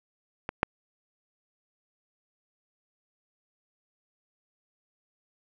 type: clicks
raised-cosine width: 0.5 ms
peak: -16 / -6 dBFS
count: 2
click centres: 0.491 / 0.631 s
effects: none